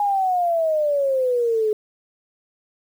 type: exponential sweep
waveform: sine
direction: down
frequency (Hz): 830.6 to 421.6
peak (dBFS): -17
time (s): 0-1.73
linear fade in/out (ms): 2
effects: 8-bit

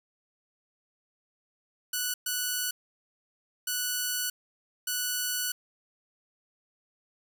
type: tone bursts at uneven times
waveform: 5% pulse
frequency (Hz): 1480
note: F#6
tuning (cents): 0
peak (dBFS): -17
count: 4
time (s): 1.93-2.14 / 2.26-2.71 / 3.67-4.3 / 4.87-5.52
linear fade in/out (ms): 5
effects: none

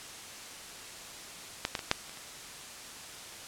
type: clicks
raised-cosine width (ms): 0.2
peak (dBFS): -11 / -13 / -20 / -6 / -28 / -30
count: 6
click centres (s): 1.651 / 1.752 / 1.792 / 1.914 / 2.095 / 2.173
effects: white hiss -45 dBFS RMS until 3.47 s + low-pass 9000 Hz 12 dB/octave

